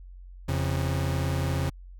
40% pulse tone pair together, 85.27 / 136.3 Hz, F2 / C#3, -41 / -29 cents, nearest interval minor sixth, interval 812 cents, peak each -27 dBFS, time 0.48-1.7 s, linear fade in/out 10 ms, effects added 45 Hz sine -42 dBFS peak until 1.99 s

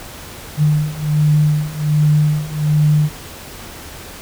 sine beating tone pair, 150 / 151.3 Hz, D3 / D#3, +37 / -48 cents, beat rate 1.3 Hz, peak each -16 / -14 dBFS, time 0.57-3.1 s, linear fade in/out 50 ms, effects added 87 Hz sine -43 dBFS peak until 4.21 s + pink hiss -34 dBFS RMS until 4.21 s

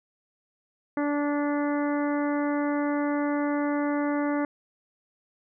harmonic tone, 290.7 Hz, D4, 18 cents flat, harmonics 1 / 2 / 3 / 4 / 5 / 6 / 7, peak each -25 / -31 / -35 / -37 / -39 / -41 / -42 dBFS, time 0.97-4.45 s, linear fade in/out 2 ms, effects none

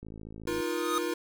click train, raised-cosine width 3 ms, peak -31 dBFS, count 32, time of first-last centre 0.03-0.602 s, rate 54.2 Hz
square chord, Eb suspended second, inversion none, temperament equal with one note detuned, 311.1 / 349.2 / 477.3 Hz, Eb4 / F4 / Bb4, 0 / 0 / +41 cents, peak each -36 / -33 / -35 dBFS, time 0.47-1.14 s, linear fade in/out 5 ms
square tone with exponential growth, 1244.5 Hz, D#6, in tune, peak -26 dBFS, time 0.54-0.98 s, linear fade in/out 0 ms, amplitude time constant 95 ms
effects none

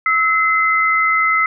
sine tone pair together, 1302.4 / 2052 Hz, E6 / C7, -21 / -34 cents, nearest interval minor sixth, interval 787 cents, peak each -15 dBFS, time 0.06-1.46 s, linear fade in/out 2 ms, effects none

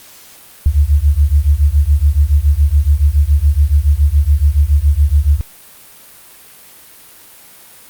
sine beating tone pair, 69.3 / 76.4 Hz, C#2 / D#2, 0 / -31 cents, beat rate 7.1 Hz, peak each -11 dBFS, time 0.66-5.41 s, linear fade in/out 0 ms, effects white hiss -40 dBFS RMS until 7.89 s + Opus 48 kbps

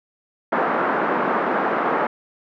white band-pass noise, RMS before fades -21 dBFS, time 0.52-2.07 s, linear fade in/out 5 ms, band 210 to 1400 Hz, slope 24 dB/octave, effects none

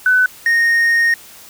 sine / triangle tone pair in turn, 1503 / 1854.2 Hz, F#6 / A#6, +27 / -10 cents, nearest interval major third, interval 363 cents, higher second, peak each -9 dBFS, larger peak neither, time 0.06-0.26 / 0.46-1.14 s, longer second, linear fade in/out 2 ms, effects white hiss -40 dBFS RMS until 1.49 s

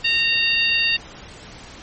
harmonic tone, 922 Hz, A#5, 19 cents flat, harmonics 2 / 3 / 4 / 5, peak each -25 / -18 / -24 / -24 dBFS, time 0.04-0.97 s, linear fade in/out 10 ms, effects pink hiss -40 dBFS RMS until 1.82 s + MP3 32 kbps

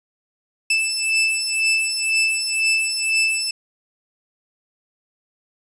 sawtooth beating tone pair, 2637 / 2639 Hz, E7 / E7, 0 / +1 cents, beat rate 2 Hz, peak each -18 / -17 dBFS, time 0.7-3.51 s, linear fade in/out 5 ms, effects resampled to 24000 Hz + 8-bit

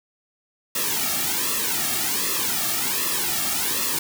white noise with flanger, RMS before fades -24 dBFS, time 0.75-3.99 s, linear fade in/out 5 ms, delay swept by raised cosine 1.3 to 2.03 ms, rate 1.3 Hz, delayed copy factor -0.9, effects none

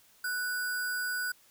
sine tone with sample-and-hold, 1480 Hz, F#6, in tune, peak -30 dBFS, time 0.24-1.32 s, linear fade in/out 5 ms, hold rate 6300 Hz, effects white hiss -62 dBFS RMS until 1.5 s

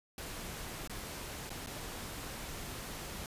pink noise with dropouts, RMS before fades -43 dBFS, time 0.18-3.26 s, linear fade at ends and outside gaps 1 ms, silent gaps 0.875-0.896 / 1.494-1.503 / 1.662-1.671 s, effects resampled to 32000 Hz

